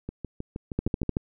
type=two click trains; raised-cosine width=3 ms; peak=-12 / -20 dBFS; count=6 / 7; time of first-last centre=0.79-1.169 / 0.09-1.032 s; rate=13.2 / 6.37 Hz; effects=none